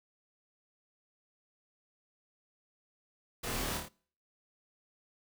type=noise with echo; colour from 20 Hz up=pink; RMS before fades=-38 dBFS; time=3.43-3.78 s; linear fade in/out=10 ms; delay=27 ms; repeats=4; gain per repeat=-3 dB; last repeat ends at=3.888 s; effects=noise-tail reverb RT60 0.5 s tail -25 dB re dry